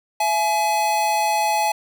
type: tone pair together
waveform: square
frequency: 671 / 846.1 Hz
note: E5 / G#5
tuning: +31 / +32 cents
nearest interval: major third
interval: 401 cents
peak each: -26 / -19 dBFS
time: 0.2-1.72 s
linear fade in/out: 5 ms
effects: none